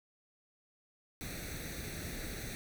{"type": "noise with comb filter", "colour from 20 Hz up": "pink", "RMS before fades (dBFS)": -42, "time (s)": [1.21, 2.55], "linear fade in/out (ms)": 0, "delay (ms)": 0.49, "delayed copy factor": 0.75, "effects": []}